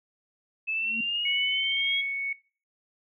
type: exponential sweep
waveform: sine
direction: up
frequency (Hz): 2600 to 3322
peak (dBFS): -26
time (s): 0.67-2.02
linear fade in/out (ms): 20
type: tone with exponential growth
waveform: sine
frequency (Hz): 226.6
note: A#3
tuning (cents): -49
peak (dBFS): -30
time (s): 0.77-1.01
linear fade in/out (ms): 5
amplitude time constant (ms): 51
type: tone with tremolo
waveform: sine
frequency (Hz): 2217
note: C#7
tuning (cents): 0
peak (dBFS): -26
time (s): 1.25-2.33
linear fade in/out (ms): 5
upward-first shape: sine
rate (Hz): 1.9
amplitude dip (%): 25
effects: noise-tail reverb RT60 0.4 s tail -21 dB re dry